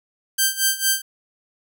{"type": "tone with tremolo", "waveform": "5% pulse", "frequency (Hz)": 1568, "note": "G6", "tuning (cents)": 0, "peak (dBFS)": -4, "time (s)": [0.38, 1.02], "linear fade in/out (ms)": 10, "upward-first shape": "sine", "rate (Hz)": 4.4, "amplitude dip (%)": 85, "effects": []}